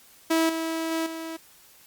sawtooth tone with level steps, 325.2 Hz, E4, 23 cents flat, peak -16 / -23 / -21 / -29 dBFS, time 0.3-1.37 s, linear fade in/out 10 ms, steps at 0.49 / 0.91 / 1.06 s, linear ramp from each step 5 ms, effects white hiss -54 dBFS RMS until 1.86 s + Opus 48 kbps

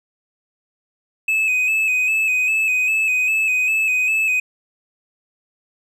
triangle tone with vibrato, 2556 Hz, D#7, 46 cents sharp, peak -14 dBFS, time 1.28-4.4 s, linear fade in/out 5 ms, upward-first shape square, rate 2.5 Hz, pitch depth 36 cents each way, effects none

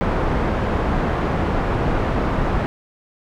pink low-pass noise, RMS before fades -20 dBFS, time 0.01-2.66 s, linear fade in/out 0 ms, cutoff 1300 Hz, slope 12 dB/octave, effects none

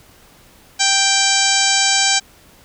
harmonic tone with a mistuned harmonic, 784 Hz, G5, in tune, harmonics 1 / 2 / 3 / 4 / 5 / 6 / 7 / 8 / 9 / 10, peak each -22 / -22 / -22 / -22 / -22 / -22 / -22 / -22 / -22 / -22 dBFS, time 0.79-2.2 s, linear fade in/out 20 ms, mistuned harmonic 9, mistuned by -18 cents, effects pink hiss -48 dBFS RMS until 2.64 s

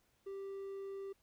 triangle tone, 392 Hz, G4, in tune, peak -40 dBFS, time 0.26-1.13 s, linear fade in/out 10 ms, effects pink hiss -75 dBFS RMS until 1.22 s

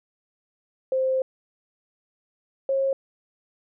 sine tone pair in turn, 523.3 / 540.8 Hz, C5 / C#5, 0 / -43 cents, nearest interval minor second, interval 57 cents, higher second, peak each -20 dBFS, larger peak neither, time 0.92-1.22 / 2.69-2.93 s, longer first, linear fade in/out 2 ms, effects none

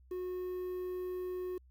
triangle tone with quantisation, 364.3 Hz, F#4, 27 cents flat, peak -34 dBFS, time 0.11-1.58 s, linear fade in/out 5 ms, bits 10, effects added 63 Hz sine -58 dBFS peak until 1.7 s

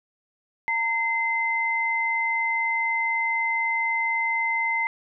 sine tone pair together, 916 / 2066 Hz, A#5 / C7, -31 / -22 cents, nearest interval octave + major second, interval 1409 cents, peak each -27 / -23 dBFS, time 0.68-4.87 s, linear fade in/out 0 ms, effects none

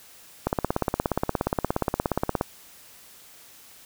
click train, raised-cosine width 1 ms, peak -8 dBFS, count 34, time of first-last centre 0.47-2.411 s, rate 17 Hz, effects white hiss -50 dBFS RMS until 3.85 s

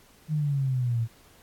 sine exponential sweep, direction down, 157 to 111.8 Hz, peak -23 dBFS, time 0.28-1.08 s, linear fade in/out 50 ms, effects pink hiss -57 dBFS RMS until 1.42 s + AAC 64 kbps

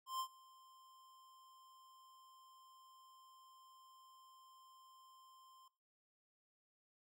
square tone with ADSR envelope, 1046.5 Hz, C6, in tune, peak -39 dBFS, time 0.06-5.68 s, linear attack 140 ms, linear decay 76 ms, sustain -24 dB, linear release 3 ms, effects noise-tail reverb RT60 0.4 s tail -19 dB re dry

